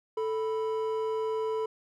triangle tone pair together, 440 / 987.8 Hz, A4 / B5, 0 / 0 cents, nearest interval octave + major second, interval 1400 cents, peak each -26 / -34 dBFS, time 0.17-1.66 s, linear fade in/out 5 ms, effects tanh soft clip ceiling -19 dBFS

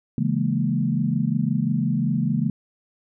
sine chord, A# half-diminished seventh, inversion first, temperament equal, 138.59 / 164.81 / 207.7 / 233.1 Hz, C#3 / E3 / G#3 / A#3, 0 / 0 / 0 / 0 cents, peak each -25 dBFS, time 0.18-2.5 s, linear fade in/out 2 ms, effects none

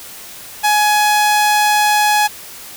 sawtooth tone, 840 Hz, G#5, 19 cents sharp, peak -7 dBFS, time 0.63-2.28 s, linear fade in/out 20 ms, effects white hiss -34 dBFS RMS until 2.76 s

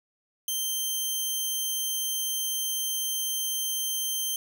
10% pulse tone, 3136 Hz, G7, in tune, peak -19 dBFS, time 0.48-4.36 s, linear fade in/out 2 ms, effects none

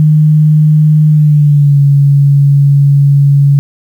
sine tone with pitch glide, 153 to 141.11 Hz, D#3 to C#3, -29 to +31 cents, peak -3 dBFS, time 0-3.59 s, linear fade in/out 0 ms, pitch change -140 cents, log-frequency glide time 1.09-1.8 s, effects 7-bit

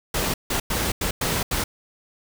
pink noise bursts at uneven times, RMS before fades -24 dBFS, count 6, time 0.14-0.34 / 0.5-0.6 / 0.7-0.92 / 1.01-1.11 / 1.21-1.43 / 1.51-1.64 s, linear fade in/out 5 ms, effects none

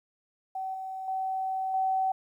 sine tone with level steps, 761 Hz, F#5, 48 cents sharp, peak -31 / -34 / -28 / -24 dBFS, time 0.55-2.12 s, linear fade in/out 5 ms, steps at 0.74 / 1.08 / 1.74 s, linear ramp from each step 2 ms, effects 11-bit

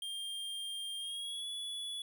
square tone with pitch glide, 3200 to 3410 Hz, G7 to G#7, +35 to +45 cents, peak -39 dBFS, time 0.02-2.02 s, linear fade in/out 2 ms, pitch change +110 cents, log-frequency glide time 0.98-1.48 s, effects none

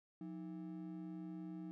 triangle ring-modulated tone, 246.9 Hz, B3, in tune, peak -40 dBFS, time 0.21-1.71 s, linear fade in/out 0 ms, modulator 68.5 Hz, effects none

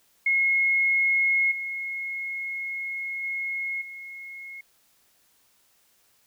sine tone with level steps, 2164 Hz, C#7, 42 cents flat, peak -19 / -29 / -27 / -37 dBFS, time 0.26-4.61 s, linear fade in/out 5 ms, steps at 1.51 / 3.23 / 3.81 s, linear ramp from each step 10 ms, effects white hiss -64 dBFS RMS until 6.26 s

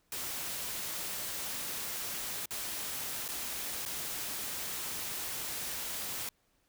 white noise with dropouts, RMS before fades -38 dBFS, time 0.12-6.29 s, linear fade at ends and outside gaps 2 ms, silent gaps 2.458-2.507 / 3.28-3.287 / 3.853-3.86 s, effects pink hiss -73 dBFS RMS until 6.68 s

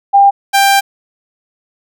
sine / sawtooth tone pair in turn, 798 / 790.7 Hz, G5 / G5, +31 / +15 cents, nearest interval unison, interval 16 cents, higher first, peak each -3 dBFS, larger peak neither, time 0.13-0.31 / 0.53-0.81 s, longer second, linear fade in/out 20 ms, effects none

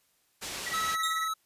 white low-pass noise, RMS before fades -38 dBFS, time 0.41-0.96 s, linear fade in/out 20 ms, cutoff 7100 Hz, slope 12 dB/octave
triangle tone with tremolo, 1941 Hz, B6, 31 cents flat, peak -29 dBFS, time 0.66-1.28 s, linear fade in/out 10 ms, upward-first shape sine, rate 18 Hz, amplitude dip 90%
square tone, 1297 Hz, E6, 28 cents flat, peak -30 dBFS, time 0.73-1.34 s, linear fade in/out 10 ms
sawtooth tone with exponential decay, 3729 Hz, A#7, in tune, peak -25 dBFS, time 1.03-1.34 s, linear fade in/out 5 ms, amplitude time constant 67 ms
effects white hiss -70 dBFS RMS until 1.45 s + resampled to 32000 Hz

